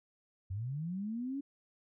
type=linear sweep; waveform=sine; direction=up; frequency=88.8 to 285.4 Hz; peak=-35 dBFS; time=0.5-1.41 s; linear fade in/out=10 ms; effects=none

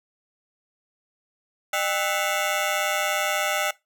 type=ring-modulated tone; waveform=15% pulse; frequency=698.5 Hz; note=F5; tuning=in tune; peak=-13 dBFS; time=1.73-3.71 s; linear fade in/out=5 ms; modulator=91.7 Hz; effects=noise-tail reverb RT60 0.2 s tail -20 dB re dry

